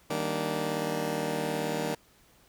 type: chord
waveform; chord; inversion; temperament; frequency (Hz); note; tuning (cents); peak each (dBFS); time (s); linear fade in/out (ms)
15% pulse; Eb major seventh; none; just; 155.56 / 194.45 / 233.3 / 291.7; Eb3 / G3 / Bb3 / D4; 0 / -14 / +2 / -12; -28 / -30 / -29 / -30; 0.1-1.95; 5
effects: pink hiss -61 dBFS RMS until 2.48 s